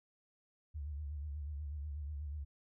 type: tone with vibrato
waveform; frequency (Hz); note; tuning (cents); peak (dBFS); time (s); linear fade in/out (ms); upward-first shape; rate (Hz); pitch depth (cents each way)
sine; 73.42; D2; 0; -39; 0.74-2.45; 20; sine; 8.2; 88
effects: none